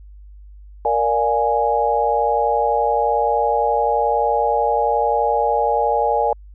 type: chord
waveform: sine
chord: Bb dominant seventh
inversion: none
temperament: equal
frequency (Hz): 466.2 / 587.3 / 698.5 / 830.6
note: Bb4 / D5 / F5 / Ab5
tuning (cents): 0 / 0 / 0 / 0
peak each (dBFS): -21 / -22 / -23 / -18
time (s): 0.85-6.33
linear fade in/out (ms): 2
effects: added 50 Hz sine -38 dBFS peak until 6.54 s